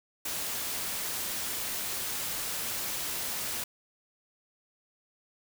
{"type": "noise", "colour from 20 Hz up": "white", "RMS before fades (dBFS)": -34, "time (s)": [0.25, 3.64], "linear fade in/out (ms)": 5, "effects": []}